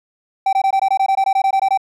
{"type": "tone bursts", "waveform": "triangle", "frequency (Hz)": 776, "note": "G5", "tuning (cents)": -18, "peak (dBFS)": -10, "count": 15, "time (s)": [0.46, 1.775], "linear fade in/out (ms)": 5, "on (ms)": 69, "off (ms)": 20, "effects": []}